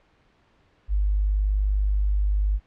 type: tone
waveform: sine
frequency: 50.4 Hz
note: G1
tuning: 49 cents sharp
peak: -19 dBFS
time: 0.88-2.6 s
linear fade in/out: 50 ms
effects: pink hiss -62 dBFS RMS until 2.66 s + low-pass 3000 Hz 12 dB/octave